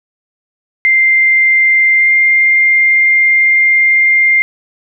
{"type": "tone with pitch glide", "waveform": "sine", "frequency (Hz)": [2093, 2106], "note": ["C7", "C7"], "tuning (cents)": [0, 11], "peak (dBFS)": -6, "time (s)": [0.85, 4.42], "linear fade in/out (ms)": 0, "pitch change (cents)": 11, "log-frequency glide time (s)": [1.96, 2.12], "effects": []}